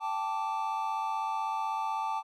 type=chord; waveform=triangle; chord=G suspended second; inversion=none; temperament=equal with one note detuned; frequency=784 / 880 / 1169.2 Hz; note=G5 / A5 / D6; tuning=0 / 0 / -8 cents; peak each=-35 / -30 / -34 dBFS; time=0-2.23 s; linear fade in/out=50 ms; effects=none